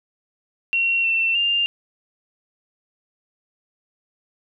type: tone with pitch steps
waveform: sine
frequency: 2734 / 2692 / 2798 Hz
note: F7 / E7 / F7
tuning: -37 / +36 / +3 cents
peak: -17 dBFS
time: 0.73-1.66 s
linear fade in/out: 0 ms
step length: 310 ms
effects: none

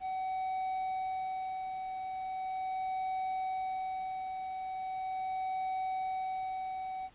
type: tone with tremolo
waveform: triangle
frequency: 754 Hz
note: F#5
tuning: 32 cents sharp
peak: -30 dBFS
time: 0-7.1 s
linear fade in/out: 50 ms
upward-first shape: sine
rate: 0.39 Hz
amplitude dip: 40%
effects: pink hiss -61 dBFS RMS until 7.14 s + resampled to 8000 Hz

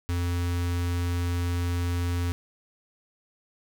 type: tone with notch filter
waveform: square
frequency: 87.3 Hz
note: F2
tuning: in tune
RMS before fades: -27 dBFS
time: 0.09-2.32 s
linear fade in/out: 0 ms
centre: 650 Hz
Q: 1.5
effects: none

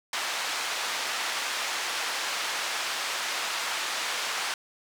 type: band-pass noise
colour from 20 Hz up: pink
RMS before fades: -31 dBFS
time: 0.13-4.54 s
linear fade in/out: 2 ms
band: 1000 to 6500 Hz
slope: 12 dB/octave
effects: none

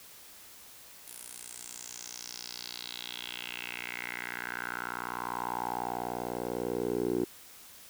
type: tone with band-pass filter sweep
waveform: 10% pulse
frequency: 60.1 Hz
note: B1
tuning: 46 cents flat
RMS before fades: -37 dBFS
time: 1.06-7.25 s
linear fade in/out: 5 ms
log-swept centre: 11000 to 360 Hz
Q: 3.8
effects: white hiss -52 dBFS RMS until 7.89 s

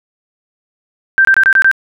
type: tone bursts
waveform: sine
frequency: 1568 Hz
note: G6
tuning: in tune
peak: -5 dBFS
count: 6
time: 1.18-1.714 s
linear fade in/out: 0 ms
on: 69 ms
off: 24 ms
effects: none

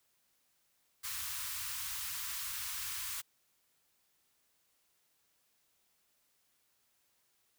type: band-stop noise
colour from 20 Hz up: white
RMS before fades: -40 dBFS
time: 1.03-3.22 s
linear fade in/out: 20 ms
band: 120 to 960 Hz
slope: 48 dB/octave
effects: white hiss -75 dBFS RMS until 7.58 s

